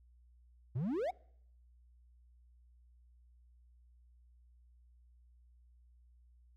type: exponential sweep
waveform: triangle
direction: up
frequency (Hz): 110 to 789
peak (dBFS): -31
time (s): 0.75-1.11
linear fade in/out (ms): 10
effects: noise-tail reverb RT60 0.7 s tail -26 dB re dry + added 60 Hz sine -61 dBFS peak until 6.56 s